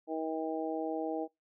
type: harmonic tone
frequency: 159.4 Hz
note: D#3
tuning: 42 cents sharp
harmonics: 2 / 3 / 4 / 5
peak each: -36 / -38 / -39 / -40 dBFS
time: 0.07-1.28 s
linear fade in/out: 50 ms
effects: noise-tail reverb RT60 0.2 s tail -25 dB re dry